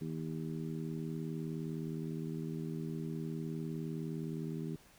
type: harmonic tone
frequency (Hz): 79.6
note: D#2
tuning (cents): +40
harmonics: 2 / 3 / 4 / 5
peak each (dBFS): -39 / -43 / -45 / -47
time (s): 0.01-4.76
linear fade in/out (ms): 5
effects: pink hiss -62 dBFS RMS until 4.98 s